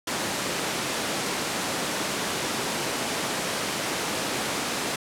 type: high-pass noise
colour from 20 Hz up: pink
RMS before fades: -28 dBFS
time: 0.07-4.96 s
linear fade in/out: 5 ms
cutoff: 220 Hz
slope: 12 dB/octave
effects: low-pass 10000 Hz 12 dB/octave